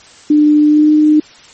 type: tone with pitch glide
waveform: sine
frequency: 299.3 to 304.2 Hz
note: D4 to D#4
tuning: +33 to -39 cents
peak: -5 dBFS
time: 0.3-1.2 s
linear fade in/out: 5 ms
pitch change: +28 cents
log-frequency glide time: 0.67-0.89 s
effects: white hiss -40 dBFS RMS until 1.53 s + MP3 32 kbps